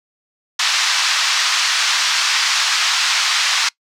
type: band-pass noise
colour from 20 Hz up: white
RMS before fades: -17 dBFS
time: 0.59-3.69 s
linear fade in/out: 5 ms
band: 1000 to 5700 Hz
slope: 24 dB/octave
effects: noise-tail reverb RT60 0.1 s tail -23 dB re dry